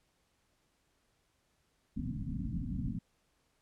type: low-pass noise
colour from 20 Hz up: white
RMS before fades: -37 dBFS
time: 1.96-2.99 s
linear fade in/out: 5 ms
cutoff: 270 Hz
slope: 96 dB/octave
effects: pink hiss -75 dBFS RMS until 3.61 s + low-pass 11000 Hz 12 dB/octave